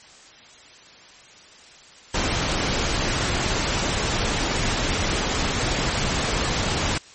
pink noise, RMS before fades -23 dBFS, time 2.14-6.98 s, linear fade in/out 5 ms, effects white hiss -47 dBFS RMS until 7.14 s + MP3 32 kbps

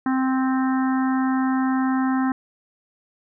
harmonic tone, 261.6 Hz, C4, in tune, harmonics 1 / 3 / 4 / 5 / 6 / 7, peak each -19 / -29 / -31 / -33 / -35 / -36 dBFS, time 0.06-2.32 s, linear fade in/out 2 ms, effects none

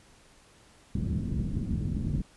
white low-pass noise, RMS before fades -30 dBFS, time 0.95-2.22 s, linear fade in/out 5 ms, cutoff 220 Hz, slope 24 dB/octave, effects pink hiss -58 dBFS RMS until 2.36 s + resampled to 24000 Hz

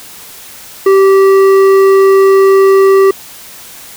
sine tone with hard clipping, 388.3 Hz, G4, 16 cents flat, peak -5 dBFS, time 0.86-3.11 s, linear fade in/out 5 ms, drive 9 dB, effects white hiss -32 dBFS RMS until 3.96 s

